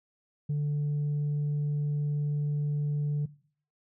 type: tone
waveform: sine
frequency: 146.83 Hz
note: D3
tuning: in tune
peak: -24 dBFS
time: 0.49-3.26 s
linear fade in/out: 10 ms
effects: noise-tail reverb RT60 0.5 s tail -20 dB re dry + tanh soft clip ceiling -25 dBFS